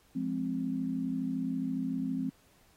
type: chord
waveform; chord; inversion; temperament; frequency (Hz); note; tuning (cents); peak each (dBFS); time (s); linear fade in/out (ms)
sine; F minor; none; equal with one note detuned; 174.61 / 209.2 / 261.6; F3 / Ab3 / C4; 0 / +13 / 0; -37 / -37 / -32; 0.15-2.3; 10
effects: pink hiss -65 dBFS RMS until 2.76 s + AAC 48 kbps